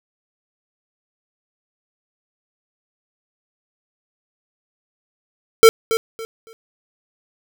square tone with echo, 450.9 Hz, A4, 42 cents sharp, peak -5 dBFS, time 5.63-5.69 s, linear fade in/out 0 ms, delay 280 ms, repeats 3, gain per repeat -12 dB, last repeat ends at 6.53 s, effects none

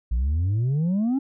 sine exponential sweep, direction up, 55 to 279.8 Hz, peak -17 dBFS, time 0.11-1.19 s, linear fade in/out 10 ms, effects tanh soft clip ceiling -19 dBFS

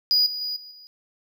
triangle tone with level steps, 4914 Hz, D#8, 22 cents flat, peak -15 / -27 / -25 / -39 / -43 dBFS, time 0.11-0.87 s, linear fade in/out 0 ms, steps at 0.26 / 0.41 / 0.56 / 0.71 s, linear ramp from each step 5 ms, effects none

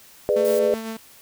sine chord, G# diminished, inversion none, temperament just, 415.3 / 498.4 / 598 Hz, G#4 / B4 / D5, 0 / +16 / +31 cents, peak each -21 dBFS, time 0.29-0.74 s, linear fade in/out 0 ms
sawtooth tone with tremolo, 223.2 Hz, A3, 25 cents sharp, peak -24 dBFS, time 0.36-0.97 s, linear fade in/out 5 ms, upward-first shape sine, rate 8 Hz, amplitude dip 35%
blue noise, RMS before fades -34 dBFS, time 0.45-0.59 s, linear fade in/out 0 ms
effects white hiss -49 dBFS RMS until 1.21 s

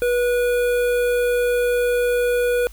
square tone with notch filter, 487.1 Hz, B4, 24 cents flat, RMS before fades -19 dBFS, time 0.02-2.67 s, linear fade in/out 0 ms, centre 5400 Hz, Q 0.59, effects added 50 Hz sine -38 dBFS peak until 2.72 s + white hiss -50 dBFS RMS until 2.72 s

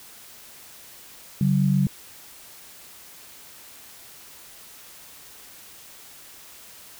sine tone pair together, 141.89 / 189.4 Hz, C#3 / F#3, +41 / +41 cents, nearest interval perfect fourth, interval 500 cents, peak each -20 dBFS, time 1.41-1.87 s, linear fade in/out 2 ms, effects white hiss -46 dBFS RMS until 6.99 s

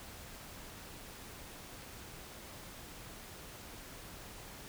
silence, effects pink hiss -50 dBFS RMS until 4.68 s

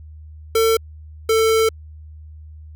square tone pair in turn, 450 / 445.1 Hz, A4 / A4, +39 / +20 cents, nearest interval unison, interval 19 cents, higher first, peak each -14 dBFS, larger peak neither, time 0.55-0.77 / 1.29-1.69 s, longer second, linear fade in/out 5 ms, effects added 77 Hz sine -36 dBFS peak until 2.75 s

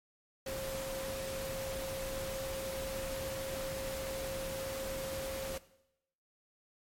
sine tone in noise, 535 Hz, C5, 38 cents sharp, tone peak -38 dBFS, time 0.46-5.58 s, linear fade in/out 5 ms, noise pink, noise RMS -42 dBFS, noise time 0.46-5.58 s, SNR +1 dB, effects noise-tail reverb RT60 0.8 s tail -17 dB re dry + MP3 64 kbps

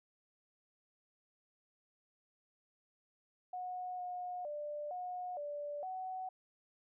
sine tone with pitch steps, 729 / 721 / 592 / 724 / 584 / 748 Hz, F#5 / F#5 / D5 / F#5 / D5 / F#5, -26 / -45 / +14 / -38 / -10 / +19 cents, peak -39 dBFS, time 3.53-6.29 s, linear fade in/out 5 ms, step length 460 ms, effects none

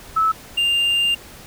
sine / triangle tone pair in turn, 1305 / 2797 Hz, E6 / F7, -18 / +2 cents, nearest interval octave + minor second, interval 1320 cents, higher second, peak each -14 dBFS, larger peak neither, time 0.16-0.32 / 0.57-1.15 s, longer second, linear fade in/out 10 ms, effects pink hiss -41 dBFS RMS until 1.46 s

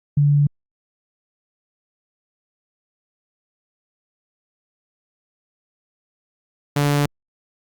sine / sawtooth tone pair in turn, 144.6 / 144.6 Hz, D3 / D3, -27 / -27 cents, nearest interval unison, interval 0 cents, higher neither, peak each -12 dBFS, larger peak neither, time 0.17-0.47 / 6.76-7.06 s, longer neither, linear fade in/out 5 ms, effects Opus 48 kbps

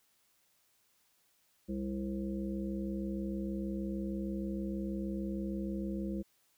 harmonic tone, 66.4 Hz, C2, 26 cents sharp, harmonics 1 / 3 / 5 / 7 / 8, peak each -43 / -36 / -40 / -51 / -47 dBFS, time 1.68-6.23 s, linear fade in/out 20 ms, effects white hiss -72 dBFS RMS until 6.57 s

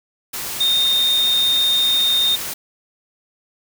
sine tone in noise, 3665 Hz, A#7, 30 cents flat, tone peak -14 dBFS, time 0.6-2.36 s, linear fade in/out 10 ms, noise white, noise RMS -27 dBFS, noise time 0.33-2.54 s, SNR +10 dB, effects none

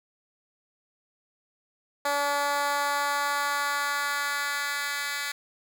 10% pulse tone with high-pass filter sweep, 286.3 Hz, D4, 44 cents flat, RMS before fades -28 dBFS, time 2.05-5.32 s, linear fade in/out 5 ms, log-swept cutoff 620 to 2100 Hz, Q 1.4, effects none

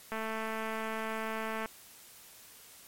click train, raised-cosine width 0.5 ms, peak -22 dBFS, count 341, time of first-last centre 0.12-1.658 s, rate 221 Hz, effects white hiss -54 dBFS RMS until 2.87 s + MP3 64 kbps

